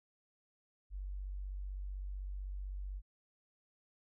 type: tone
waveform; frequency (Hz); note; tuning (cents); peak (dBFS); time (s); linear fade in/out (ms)
sine; 47.9; G1; -39; -39; 0.9-3.02; 50
effects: none